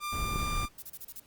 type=tone; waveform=sawtooth; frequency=1192 Hz; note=D6; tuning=25 cents sharp; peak=-29 dBFS; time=0-0.69 s; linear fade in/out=50 ms
type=noise; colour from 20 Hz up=brown; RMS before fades=-34 dBFS; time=0.12-0.66 s; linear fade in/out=10 ms
type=clicks; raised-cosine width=3 ms; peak=-23 / -28 dBFS; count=2; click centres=0.359 / 0.43 s
type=noise bursts; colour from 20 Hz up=violet; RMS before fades=-42 dBFS; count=6; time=0.78-1.199 s; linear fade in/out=5 ms; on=44 ms; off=31 ms
effects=pink hiss -62 dBFS RMS until 1.26 s + Opus 32 kbps